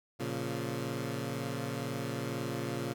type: chord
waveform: 15% pulse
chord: Bb minor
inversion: none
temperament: equal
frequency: 116.54 / 138.59 / 174.61 Hz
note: Bb2 / Db3 / F3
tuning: 0 / 0 / 0 cents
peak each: -31 / -31 / -37 dBFS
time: 0.19-2.94 s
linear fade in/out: 20 ms
effects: none